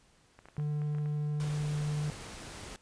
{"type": "clicks", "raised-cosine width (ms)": 0.5, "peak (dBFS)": -36, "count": 9, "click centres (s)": [0.39, 0.456, 0.486, 0.567, 0.598, 0.818, 0.949, 0.984, 1.059]}
{"type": "tone", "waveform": "triangle", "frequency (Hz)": 148.9, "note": "D3", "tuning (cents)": 24, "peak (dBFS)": -28, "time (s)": [0.58, 2.1], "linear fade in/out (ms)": 0}
{"type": "noise", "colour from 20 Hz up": "pink", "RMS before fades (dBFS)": -45, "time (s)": [1.4, 2.76], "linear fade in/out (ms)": 0}
{"effects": ["pink hiss -65 dBFS RMS until 2.81 s", "resampled to 22050 Hz"]}